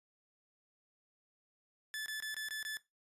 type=tone bursts; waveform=sawtooth; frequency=1738 Hz; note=A6; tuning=22 cents flat; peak=-35 dBFS; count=6; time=1.94-2.77 s; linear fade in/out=0 ms; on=120 ms; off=22 ms; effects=noise-tail reverb RT60 0.2 s tail -17 dB re dry + resampled to 32000 Hz